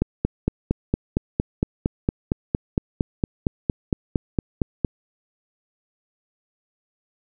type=click train; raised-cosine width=3 ms; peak=-6 dBFS; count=22; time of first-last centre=0.02-4.848 s; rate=4.35 Hz; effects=none